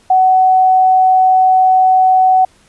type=tone; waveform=sine; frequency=749 Hz; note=F#5; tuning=21 cents sharp; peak=-6 dBFS; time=0.1-2.45 s; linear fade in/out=5 ms; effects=pink hiss -50 dBFS RMS until 2.68 s + resampled to 24000 Hz